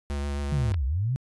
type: tone with vibrato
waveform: square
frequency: 71.1 Hz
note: C#2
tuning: 45 cents sharp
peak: -28 dBFS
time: 0.1-0.72 s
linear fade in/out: 0 ms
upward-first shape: triangle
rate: 7.5 Hz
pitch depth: 24 cents each way
type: linear two-way sweep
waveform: sine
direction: down then up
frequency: 154.3 to 60.1 to 137 Hz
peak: -23 dBFS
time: 0.52-1.16 s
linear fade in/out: 0 ms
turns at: 0.85 s
type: clicks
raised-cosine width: 0.3 ms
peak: -26 / -22 dBFS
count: 2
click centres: 0.74 / 0.743 s
effects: resampled to 24000 Hz